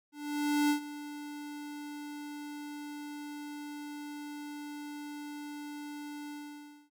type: tone with ADSR envelope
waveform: square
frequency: 293.7 Hz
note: D4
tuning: in tune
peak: -25 dBFS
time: 0.12-6.9 s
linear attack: 580 ms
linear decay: 97 ms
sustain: -16 dB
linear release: 590 ms
effects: none